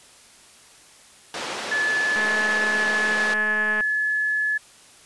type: band-pass noise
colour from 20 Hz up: pink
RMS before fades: -31 dBFS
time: 1.34-3.34 s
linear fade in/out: 2 ms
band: 400 to 5600 Hz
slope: 12 dB/octave
type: tone with pitch glide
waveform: sine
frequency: 1726 to 1714.1 Hz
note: A6 to A6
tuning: -34 to -46 cents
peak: -20 dBFS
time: 1.71-4.58 s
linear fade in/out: 10 ms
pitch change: -12 cents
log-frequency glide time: 2.03-3.29 s
type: click train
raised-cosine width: 0.5 ms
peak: -16 dBFS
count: 352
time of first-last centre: 2.16-3.808 s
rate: 213 Hz
effects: white hiss -50 dBFS RMS until 5.05 s + resampled to 24000 Hz